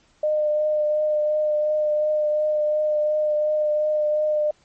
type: tone with vibrato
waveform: sine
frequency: 606 Hz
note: D#5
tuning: 46 cents flat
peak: -18 dBFS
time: 0.23-4.51 s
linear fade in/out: 5 ms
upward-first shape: triangle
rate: 2.8 Hz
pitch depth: 17 cents each way
effects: pink hiss -60 dBFS RMS until 4.64 s + MP3 32 kbps